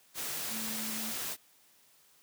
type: tone in noise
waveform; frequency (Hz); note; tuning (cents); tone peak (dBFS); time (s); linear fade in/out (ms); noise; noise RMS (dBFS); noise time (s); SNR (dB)
sine; 220; A3; 0; -41; 0.49-1.14; 50; white; -37; 0.14-1.37; -7
effects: white hiss -64 dBFS RMS until 2.22 s + high-pass 100 Hz 12 dB/octave